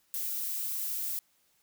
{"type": "noise", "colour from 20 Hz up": "violet", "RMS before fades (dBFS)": -34, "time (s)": [0.14, 1.19], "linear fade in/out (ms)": 0, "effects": ["white hiss -70 dBFS RMS until 1.62 s"]}